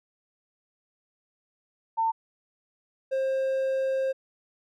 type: tone pair in turn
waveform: sine / triangle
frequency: 902 / 531.6 Hz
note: A5 / C5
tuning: +43 / +27 cents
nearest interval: major sixth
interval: 916 cents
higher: first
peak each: -22 dBFS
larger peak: neither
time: 1.97-2.12 / 3.11-4.13 s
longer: second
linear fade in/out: 20 ms
effects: none